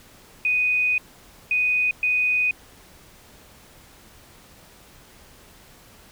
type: tone bursts at uneven times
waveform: sine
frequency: 2489 Hz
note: D#7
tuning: in tune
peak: -18 dBFS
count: 3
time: 0.45-0.98 / 1.51-1.91 / 2.03-2.51 s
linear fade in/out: 2 ms
effects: pink hiss -50 dBFS RMS until 6.11 s